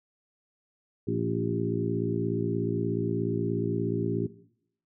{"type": "harmonic tone with a mistuned harmonic", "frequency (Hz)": 56.8, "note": "A#1", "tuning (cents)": -44, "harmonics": [2, 3, 4, 5, 6, 7], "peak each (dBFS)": [-33, -33, -33, -33, -33, -33], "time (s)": [1.07, 4.27], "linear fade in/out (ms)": 10, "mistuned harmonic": 6, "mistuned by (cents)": 37, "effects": ["noise-tail reverb RT60 0.7 s tail -17 dB re dry"]}